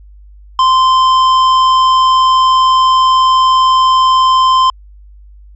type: tone with hard clipping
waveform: sine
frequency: 1039 Hz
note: C6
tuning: 12 cents flat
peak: -8 dBFS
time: 0.59-4.7 s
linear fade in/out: 2 ms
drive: 9 dB
effects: added 50 Hz sine -35 dBFS peak until 5.55 s + resampled to 22050 Hz